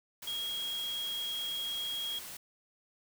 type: tone in noise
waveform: sine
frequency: 3280 Hz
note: G#7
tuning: 22 cents flat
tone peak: -34 dBFS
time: 0.27-2.19 s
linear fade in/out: 5 ms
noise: white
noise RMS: -45 dBFS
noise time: 0.22-2.37 s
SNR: +8 dB
effects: none